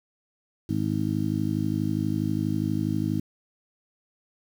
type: harmonic tone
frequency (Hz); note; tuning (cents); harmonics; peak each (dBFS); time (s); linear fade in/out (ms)
52.3; G#1; +13; 2 / 3 / 4 / 5 / 6; -30 / -30 / -30 / -30 / -30; 0.69-3.2; 5
effects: 8-bit